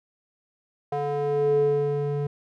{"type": "tone with band-pass filter sweep", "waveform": "square", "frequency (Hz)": 144.4, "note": "D3", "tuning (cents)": -29, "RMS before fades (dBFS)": -24, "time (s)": [0.92, 2.27], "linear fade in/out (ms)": 5, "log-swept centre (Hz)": [630, 290], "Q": 4.6, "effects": []}